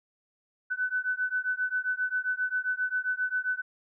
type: beating tone pair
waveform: sine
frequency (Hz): 1500 / 1507.5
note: F#6 / F#6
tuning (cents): +23 / +32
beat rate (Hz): 7.5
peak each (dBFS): -30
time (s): 0.7-3.62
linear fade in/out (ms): 20
effects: none